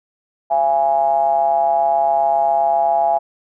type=ring-modulated tone; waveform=triangle; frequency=73.7 Hz; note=D2; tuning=7 cents sharp; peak=-8 dBFS; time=0.5-3.19 s; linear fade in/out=20 ms; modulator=753 Hz; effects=none